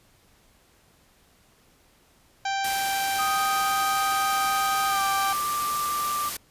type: harmonic tone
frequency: 784 Hz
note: G5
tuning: in tune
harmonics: 1 / 2 / 3 / 4 / 5 / 6 / 7 / 8 / 9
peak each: -26 / -32 / -36 / -38 / -40 / -42 / -43 / -44 / -45 dBFS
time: 2.45-5.33 s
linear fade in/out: 5 ms
type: noise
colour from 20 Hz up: white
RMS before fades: -32 dBFS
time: 2.64-6.37 s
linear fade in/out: 5 ms
type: tone with pitch glide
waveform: sine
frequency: 1244.5 to 1180.8 Hz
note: D#6 to D6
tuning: 0 to +9 cents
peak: -25 dBFS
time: 3.18-6.3 s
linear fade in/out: 20 ms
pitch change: -91 cents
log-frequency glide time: 4.88-5 s
effects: pink hiss -60 dBFS RMS until 6.5 s + resampled to 32000 Hz